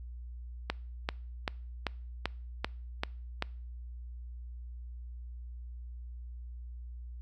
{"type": "click train", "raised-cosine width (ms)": 0.3, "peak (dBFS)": -14, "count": 8, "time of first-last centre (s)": [0.7, 3.424], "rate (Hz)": 2.57, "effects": ["noise-tail reverb RT60 0.5 s tail -25 dB re dry", "added 60 Hz sine -41 dBFS peak until 7.21 s"]}